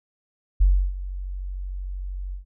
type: tone with ADSR envelope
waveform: sine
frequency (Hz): 46.58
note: F#1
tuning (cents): +12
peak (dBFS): -11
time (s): 0.6-2.45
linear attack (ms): 15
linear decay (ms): 310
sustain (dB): -17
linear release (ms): 120
effects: tanh soft clip ceiling -7 dBFS